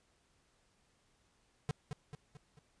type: tone with echo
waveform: square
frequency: 146.9 Hz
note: D3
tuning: 1 cent sharp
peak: -33 dBFS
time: 1.69-1.71 s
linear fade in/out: 0 ms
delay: 220 ms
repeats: 4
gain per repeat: -6 dB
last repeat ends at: 2.59 s
effects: pink hiss -73 dBFS RMS until 2.8 s + resampled to 22050 Hz

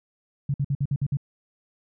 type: tone bursts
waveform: sine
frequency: 140 Hz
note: C#3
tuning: 18 cents sharp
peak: -21 dBFS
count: 7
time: 0.49-1.171 s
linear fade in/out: 5 ms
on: 51 ms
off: 54 ms
effects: none

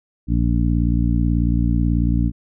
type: harmonic tone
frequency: 58.27 Hz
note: A#1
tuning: in tune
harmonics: 1 / 2 / 3 / 4 / 5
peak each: -18 / -21 / -23 / -24 / -25 dBFS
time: 0.27-2.32 s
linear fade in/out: 50 ms
effects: none

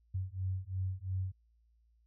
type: beating tone pair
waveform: sine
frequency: 92.5 / 95.4 Hz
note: F#2 / G2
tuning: 0 / -47 cents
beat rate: 2.9 Hz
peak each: -37 / -37 dBFS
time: 0.14-1.32 s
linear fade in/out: 10 ms
effects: added 57 Hz sine -66 dBFS peak until 2.06 s

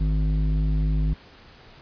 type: tone with low-pass filter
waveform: square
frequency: 51.91 Hz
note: G#1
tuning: in tune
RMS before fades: -22 dBFS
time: 0-1.14 s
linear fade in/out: 10 ms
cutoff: 190 Hz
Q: 1.6
effects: pink hiss -49 dBFS RMS until 1.81 s + resampled to 11025 Hz

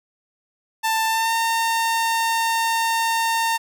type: tone with pitch glide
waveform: sawtooth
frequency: 889 to 911.4 Hz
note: A5 to A#5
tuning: +18 to -39 cents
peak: -15 dBFS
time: 0.83-3.58 s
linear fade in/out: 20 ms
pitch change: +43 cents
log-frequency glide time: 1.07-1.33 s
effects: none

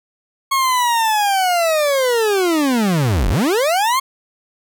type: linear two-way sweep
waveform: 40% pulse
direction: down then up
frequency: 1097 to 37.04 to 1097 Hz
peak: -13 dBFS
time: 0.51-4 s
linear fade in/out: 10 ms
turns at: 3.29 s
effects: none

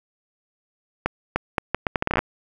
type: accelerating click train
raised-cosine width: 0.5 ms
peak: -5 dBFS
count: 14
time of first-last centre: 1.06-2.191 s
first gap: 300 ms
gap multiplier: 0.74
effects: 7-bit

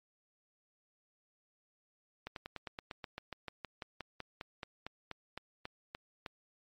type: slowing click train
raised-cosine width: 0.3 ms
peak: -25 dBFS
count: 23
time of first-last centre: 2.27-6.262 s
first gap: 92 ms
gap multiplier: 1.06
effects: MP3 64 kbps

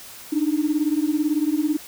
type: beating tone pair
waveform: sine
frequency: 293.7 / 311.7 Hz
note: D4 / D#4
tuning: 0 / +3 cents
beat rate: 18 Hz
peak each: -21 dBFS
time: 0.32-1.77 s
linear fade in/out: 10 ms
effects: tanh soft clip ceiling -11 dBFS + white hiss -41 dBFS RMS until 1.87 s

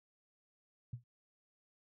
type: tone with exponential decay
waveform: sine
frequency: 120.5 Hz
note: B2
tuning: 42 cents flat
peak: -36 dBFS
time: 0.93-1.04 s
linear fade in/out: 5 ms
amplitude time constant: 23 ms
effects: none

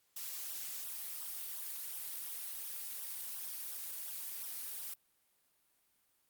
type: noise with flanger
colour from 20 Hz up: blue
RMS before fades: -43 dBFS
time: 0.16-4.94 s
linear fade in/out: 5 ms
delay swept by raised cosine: 0.43 to 4.93 ms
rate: 2.8 Hz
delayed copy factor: -0.7
effects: white hiss -75 dBFS RMS until 6.29 s + Opus 48 kbps

